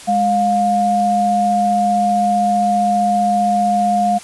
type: tone pair together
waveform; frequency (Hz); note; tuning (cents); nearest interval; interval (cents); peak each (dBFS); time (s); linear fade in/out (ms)
sine; 206.6 / 708.7; G#3 / F5; -9 / +25; octave + major sixth; 2134; -19 / -13; 0.07-4.19; 20
effects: white hiss -36 dBFS RMS until 4.23 s + resampled to 24000 Hz